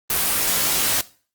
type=noise with comb filter; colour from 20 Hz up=white; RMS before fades=-20 dBFS; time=0.1-1.01 s; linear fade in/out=2 ms; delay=16 ms; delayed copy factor=-0.65; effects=noise-tail reverb RT60 0.4 s tail -19 dB re dry + Opus 24 kbps